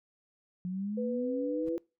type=exponential sweep; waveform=sine; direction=up; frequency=178 to 343.9 Hz; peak=-32 dBFS; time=0.65-1.78 s; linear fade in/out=0 ms
type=tone; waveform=sine; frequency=495 Hz; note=B4; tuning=4 cents sharp; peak=-32 dBFS; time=0.97-1.77 s; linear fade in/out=10 ms
type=noise with exponential growth; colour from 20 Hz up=brown; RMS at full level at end=-41 dBFS; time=1.61-1.69 s; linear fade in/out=5 ms; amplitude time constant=16 ms
effects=noise-tail reverb RT60 0.3 s tail -25 dB re dry